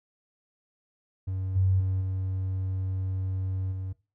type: tone with level steps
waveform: triangle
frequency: 94.5 Hz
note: F#2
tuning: 37 cents sharp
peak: -26 / -16 / -22 / -25 / -29 dBFS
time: 1.27-3.93 s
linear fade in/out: 10 ms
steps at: 1.55 / 1.79 / 2 / 3.71 s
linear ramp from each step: 20 ms
effects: noise-tail reverb RT60 0.3 s tail -20 dB re dry + tanh soft clip ceiling -18 dBFS